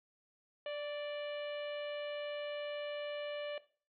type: harmonic tone with a mistuned harmonic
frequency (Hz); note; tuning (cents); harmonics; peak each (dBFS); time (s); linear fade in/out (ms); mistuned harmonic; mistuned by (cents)
587.3; D5; 0; 1 / 2 / 3 / 4 / 5 / 6 / 7; -38 / -53 / -51 / -53 / -50 / -59 / -64; 0.66-3.58; 2; 2; -23
effects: noise-tail reverb RT60 0.4 s tail -17 dB re dry